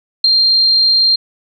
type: tone with ADSR envelope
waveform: sine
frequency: 4186 Hz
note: C8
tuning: in tune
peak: -3 dBFS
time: 0.24-1.16 s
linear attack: 6 ms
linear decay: 5 ms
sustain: -5 dB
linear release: 9 ms
effects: none